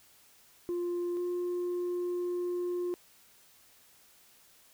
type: tone pair in turn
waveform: sine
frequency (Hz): 350.1 / 354.4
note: F4 / F4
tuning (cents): +4 / +25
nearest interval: unison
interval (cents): 21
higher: second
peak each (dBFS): -28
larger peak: neither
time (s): 0.69-1.17 / 1.17-2.94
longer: second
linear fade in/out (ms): 0
effects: tanh soft clip ceiling -29 dBFS + white hiss -61 dBFS RMS until 4.73 s